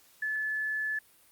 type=tone; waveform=sine; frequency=1729 Hz; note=A6; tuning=31 cents flat; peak=-29 dBFS; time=0.22-0.99 s; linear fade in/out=5 ms; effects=white hiss -61 dBFS RMS until 1.31 s + Opus 48 kbps